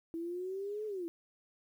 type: exponential two-way sweep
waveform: sine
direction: up then down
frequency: 326.8 to 434.2 to 326.8 Hz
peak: -36 dBFS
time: 0.14-1.08 s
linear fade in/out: 0 ms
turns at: 0.86 s
effects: 11-bit